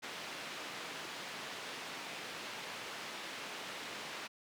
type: band-pass noise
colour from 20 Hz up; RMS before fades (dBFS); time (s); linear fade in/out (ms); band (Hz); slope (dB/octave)
white; -45; 0.02-4.28; 20; 180 to 3300; 12
effects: none